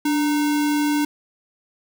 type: tone with sample-and-hold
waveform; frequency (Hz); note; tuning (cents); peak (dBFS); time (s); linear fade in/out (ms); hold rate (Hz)
sine; 293.7; D4; 0; -17; 0.05-1.05; 5; 1225
effects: none